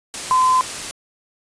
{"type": "tone in noise", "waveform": "sine", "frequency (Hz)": 1026, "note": "C6", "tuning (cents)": -34, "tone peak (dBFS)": -12, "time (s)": [0.31, 0.61], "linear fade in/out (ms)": 0, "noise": "white", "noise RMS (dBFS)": -28, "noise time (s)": [0.14, 0.91], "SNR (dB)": 13, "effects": ["resampled to 22050 Hz"]}